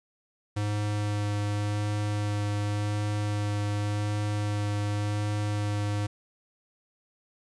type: tone with vibrato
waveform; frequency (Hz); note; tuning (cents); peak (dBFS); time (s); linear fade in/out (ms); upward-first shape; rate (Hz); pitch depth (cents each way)
square; 103.83; G#2; 0; -27; 0.56-6.07; 10; sine; 0.89; 10
effects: resampled to 22050 Hz + 10-bit